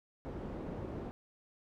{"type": "low-pass noise", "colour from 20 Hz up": "white", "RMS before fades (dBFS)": -42, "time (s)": [0.25, 1.11], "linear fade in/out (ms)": 0, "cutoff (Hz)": 400, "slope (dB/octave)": 12, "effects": []}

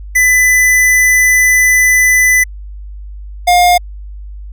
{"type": "tone pair in turn", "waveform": "square", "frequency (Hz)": [2000, 710.6], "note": ["B6", "F5"], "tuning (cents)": [21, 30], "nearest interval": "octave + tritone", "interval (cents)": 1791, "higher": "first", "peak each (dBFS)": [-7, -6], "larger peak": "second", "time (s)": [[0.15, 2.44], [3.47, 3.78]], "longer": "first", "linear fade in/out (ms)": 10, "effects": ["added 50 Hz sine -25 dBFS peak until 4.52 s"]}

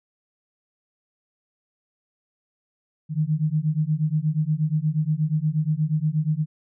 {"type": "beating tone pair", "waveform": "sine", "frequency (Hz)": [150.2, 158.6], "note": ["D3", "D#3"], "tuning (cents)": [39, 33], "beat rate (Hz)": 8.4, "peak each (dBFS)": [-23, -23], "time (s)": [3.09, 6.46], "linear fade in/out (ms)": 50, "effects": []}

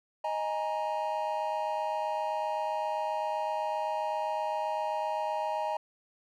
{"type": "chord", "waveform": "triangle", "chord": "D# suspended fourth", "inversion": "none", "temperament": "equal with one note detuned", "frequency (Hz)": [622.3, 830.6, 938.3], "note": ["D#5", "G#5", "A#5"], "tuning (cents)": [0, 0, 11], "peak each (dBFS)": -32, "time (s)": [0.24, 5.77], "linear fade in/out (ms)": 5, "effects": []}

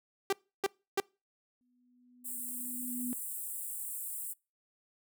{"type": "tone bursts", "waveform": "sawtooth", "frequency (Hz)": 392, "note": "G4", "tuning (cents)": 0, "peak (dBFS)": -23, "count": 3, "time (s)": [0.3, 1.001], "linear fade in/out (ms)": 2, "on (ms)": 27, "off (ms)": 310}
{"type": "tone with exponential growth", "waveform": "sine", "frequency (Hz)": 246.9, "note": "B3", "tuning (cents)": 0, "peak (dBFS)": -33, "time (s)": [1.61, 3.13], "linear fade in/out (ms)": 0, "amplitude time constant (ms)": 330}
{"type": "high-pass noise", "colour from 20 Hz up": "pink", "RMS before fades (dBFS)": -40, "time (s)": [2.24, 4.34], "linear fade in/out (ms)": 20, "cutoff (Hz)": 7800, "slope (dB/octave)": 96}
{"effects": ["noise-tail reverb RT60 0.3 s tail -26 dB re dry"]}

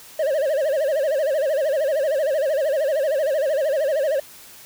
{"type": "tone with vibrato", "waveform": "triangle", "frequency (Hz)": 582, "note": "D5", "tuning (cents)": -16, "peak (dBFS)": -16, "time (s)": [0.19, 4.2], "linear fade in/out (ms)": 5, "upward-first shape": "sine", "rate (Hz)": 13, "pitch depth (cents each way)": 170, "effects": ["white hiss -44 dBFS RMS until 4.65 s"]}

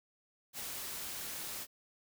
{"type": "noise", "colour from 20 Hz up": "white", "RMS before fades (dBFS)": -42, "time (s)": [0.53, 1.67], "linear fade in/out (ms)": 50, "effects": []}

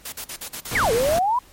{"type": "noise bursts", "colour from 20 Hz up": "white", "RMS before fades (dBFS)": -32, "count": 6, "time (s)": [0.05, 0.723], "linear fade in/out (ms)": 5, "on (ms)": 73, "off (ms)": 47}
{"type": "noise", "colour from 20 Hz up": "pink", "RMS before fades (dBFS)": -27, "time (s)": [0.71, 1.19], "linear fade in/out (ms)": 5}
{"type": "exponential two-way sweep", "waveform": "sine", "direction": "down then up", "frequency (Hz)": [2366, 435.1, 1023], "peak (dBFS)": -17, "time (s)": [0.75, 1.39], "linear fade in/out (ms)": 5, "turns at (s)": 0.92}
{"effects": ["pink hiss -51 dBFS RMS until 1.52 s", "MP3 64 kbps"]}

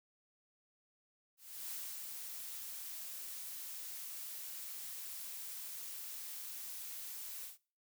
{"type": "noise with ADSR envelope", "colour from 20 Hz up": "blue", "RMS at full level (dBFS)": -43, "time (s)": [1.37, 7.58], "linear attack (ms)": 340, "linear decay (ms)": 250, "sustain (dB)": -3, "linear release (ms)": 140, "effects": ["noise-tail reverb RT60 0.4 s tail -22 dB re dry"]}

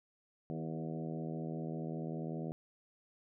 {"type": "harmonic tone with a mistuned harmonic", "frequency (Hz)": 80.2, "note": "E2", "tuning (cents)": -47, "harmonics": [2, 3, 4, 5, 6, 7, 8, 9], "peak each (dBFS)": [-40, -44, -46, -48, -50, -51, -52, -53], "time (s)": [0.5, 2.52], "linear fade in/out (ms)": 0, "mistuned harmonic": 4, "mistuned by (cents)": 27, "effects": []}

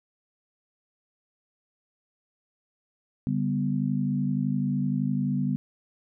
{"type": "chord", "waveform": "sine", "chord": "G major", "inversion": "second", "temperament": "equal with one note detuned", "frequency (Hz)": [143.4, 196, 246.9], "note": ["D3", "G3", "B3"], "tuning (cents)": [-41, 0, 0], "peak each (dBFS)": -28, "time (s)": [3.27, 5.56], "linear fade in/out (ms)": 0, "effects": []}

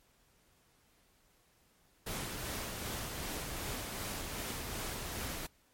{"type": "noise with tremolo", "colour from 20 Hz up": "pink", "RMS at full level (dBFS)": -39, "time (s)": [2.06, 5.47], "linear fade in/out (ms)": 10, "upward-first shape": "sine", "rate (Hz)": 2.6, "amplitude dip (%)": 25, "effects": ["pink hiss -69 dBFS RMS until 5.73 s", "MP3 64 kbps"]}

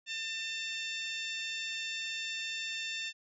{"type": "harmonic tone", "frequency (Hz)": 897, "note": "A5", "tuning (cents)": 33, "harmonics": [2, 3, 4, 5, 6, 7, 8], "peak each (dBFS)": [-43, -39, -40, -49, -47, -55, -49], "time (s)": [0.06, 3.13], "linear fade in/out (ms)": 50, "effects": []}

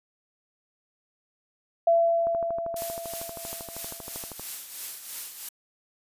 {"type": "tone with exponential decay", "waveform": "sine", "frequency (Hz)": 673, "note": "E5", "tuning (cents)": 36, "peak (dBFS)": -16, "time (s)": [1.87, 4.31], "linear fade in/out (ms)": 5, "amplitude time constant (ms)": 530}
{"type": "click train", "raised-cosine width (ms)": 1, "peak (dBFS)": -25, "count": 28, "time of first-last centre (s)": [2.27, 4.396], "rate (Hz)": 12.7}
{"type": "noise with tremolo", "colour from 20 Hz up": "blue", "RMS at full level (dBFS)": -33, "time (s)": [2.76, 5.49], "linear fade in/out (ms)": 5, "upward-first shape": "triangle", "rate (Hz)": 3, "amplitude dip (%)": 65}
{"effects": ["resampled to 32000 Hz"]}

